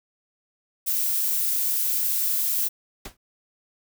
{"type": "noise", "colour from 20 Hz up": "violet", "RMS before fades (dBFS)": -24, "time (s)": [0.86, 2.69], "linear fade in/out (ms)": 20}
{"type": "noise with exponential decay", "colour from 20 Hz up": "pink", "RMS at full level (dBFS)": -31, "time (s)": [3.05, 3.17], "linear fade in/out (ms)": 5, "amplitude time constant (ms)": 25}
{"effects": []}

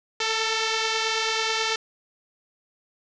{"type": "beating tone pair", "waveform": "5% pulse", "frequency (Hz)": [442.7, 451.9], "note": ["A4", "A4"], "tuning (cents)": [11, 46], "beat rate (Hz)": 9.2, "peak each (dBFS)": [-12, -19], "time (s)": [0.2, 1.76], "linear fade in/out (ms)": 5, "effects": ["resampled to 16000 Hz", "7-bit"]}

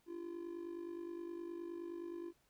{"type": "tone with amplitude modulation", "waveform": "triangle", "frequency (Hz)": 342.1, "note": "F4", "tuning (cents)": -36, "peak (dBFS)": -38, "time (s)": [0.06, 2.33], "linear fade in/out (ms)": 50, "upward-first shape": "sine", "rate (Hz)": 49.6, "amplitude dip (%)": 70, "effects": ["pink hiss -75 dBFS RMS until 2.49 s"]}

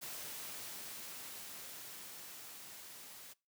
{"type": "noise with level ramp", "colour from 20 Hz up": "white", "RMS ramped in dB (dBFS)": [-45, -53], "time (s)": [0.01, 3.34], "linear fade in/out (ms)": 20, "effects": ["noise-tail reverb RT60 0.3 s tail -24 dB re dry", "high-pass 100 Hz 12 dB/octave"]}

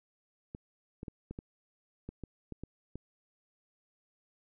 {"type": "clicks", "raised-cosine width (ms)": 3, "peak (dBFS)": -28, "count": 10, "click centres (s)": [0.549, 1.031, 1.082, 1.31, 1.389, 2.09, 2.237, 2.523, 2.636, 2.956], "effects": []}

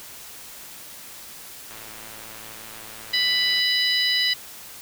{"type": "click train", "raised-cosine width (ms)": 0.3, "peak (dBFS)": -26, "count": 208, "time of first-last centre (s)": [1.71, 3.592], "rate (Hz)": 110}
{"type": "harmonic tone", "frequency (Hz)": 991, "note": "B5", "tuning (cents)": 6, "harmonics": [2, 3, 4, 5], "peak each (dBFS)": [-25, -25, -23, -25], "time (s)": [3.13, 4.34], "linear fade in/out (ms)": 10}
{"effects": ["white hiss -41 dBFS RMS until 4.81 s"]}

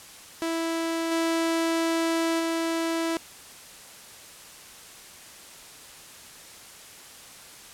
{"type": "tone with level steps", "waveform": "sawtooth", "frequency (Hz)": 329.5, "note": "E4", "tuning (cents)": -1, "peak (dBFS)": [-22, -19, -21], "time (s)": [0.42, 3.17], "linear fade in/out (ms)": 0, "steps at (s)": [1.11, 2.39], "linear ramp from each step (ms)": 10, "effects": ["white hiss -46 dBFS RMS until 7.73 s", "low-pass 11000 Hz 12 dB/octave"]}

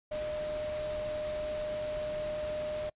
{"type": "tone in noise", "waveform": "sine", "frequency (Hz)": 608, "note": "D#5", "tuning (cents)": -40, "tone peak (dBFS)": -33, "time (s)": [0.11, 2.9], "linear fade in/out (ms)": 10, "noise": "pink", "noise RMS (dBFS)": -44, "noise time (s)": [0.11, 2.9], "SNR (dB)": 8, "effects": ["noise-tail reverb RT60 0.1 s tail -24 dB re dry", "resampled to 8000 Hz"]}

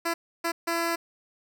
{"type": "tone bursts at uneven times", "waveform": "10% pulse", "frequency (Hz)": 336.1, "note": "E4", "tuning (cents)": 34, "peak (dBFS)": -17, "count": 3, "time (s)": [[0.05, 0.14], [0.44, 0.52], [0.67, 0.96]], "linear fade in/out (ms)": 10, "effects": []}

